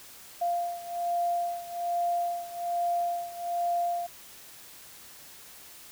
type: beating tone pair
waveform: sine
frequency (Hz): 695 / 696.2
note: F5 / F5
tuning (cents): -9 / -6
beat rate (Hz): 1.2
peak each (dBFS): -29 / -32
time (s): 0.41-4.07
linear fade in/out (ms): 10
effects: white hiss -49 dBFS RMS until 5.91 s